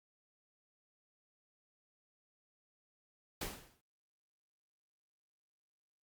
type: noise with exponential decay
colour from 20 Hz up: pink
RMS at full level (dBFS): -37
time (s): 3.41-3.81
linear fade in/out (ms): 5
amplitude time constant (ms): 85
effects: Opus 48 kbps